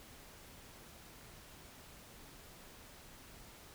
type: silence
effects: pink hiss -56 dBFS RMS until 3.74 s